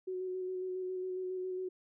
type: tone with vibrato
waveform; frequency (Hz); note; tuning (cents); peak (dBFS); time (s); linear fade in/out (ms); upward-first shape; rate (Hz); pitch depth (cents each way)
sine; 370; F#4; 0; -35; 0.07-1.69; 10; square; 7.3; 14
effects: none